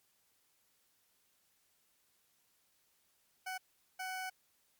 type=tone bursts at uneven times; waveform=20% pulse; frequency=748 Hz; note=F#5; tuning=19 cents sharp; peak=-34 dBFS; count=2; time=3.46-3.58 / 3.99-4.3 s; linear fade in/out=10 ms; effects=white hiss -74 dBFS RMS until 4.79 s + MP3 96 kbps